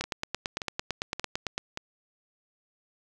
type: two click trains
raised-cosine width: 0.2 ms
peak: -12 / -16 dBFS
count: 15 / 4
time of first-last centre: 0.01-1.58 / 0.04-1.774 s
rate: 8.92 / 1.73 Hz
effects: none